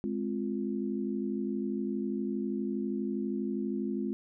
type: chord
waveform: sine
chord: F minor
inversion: first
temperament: just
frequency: 209.5 / 261.9 / 349.2 Hz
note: Ab3 / C4 / F4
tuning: +15 / +2 / 0 cents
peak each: -33 / -35 / -36 dBFS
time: 0.04-4.13 s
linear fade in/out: 0 ms
effects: none